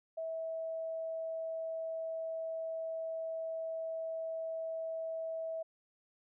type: tone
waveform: sine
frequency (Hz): 650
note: E5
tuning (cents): -24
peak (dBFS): -36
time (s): 0.17-5.63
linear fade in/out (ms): 10
effects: none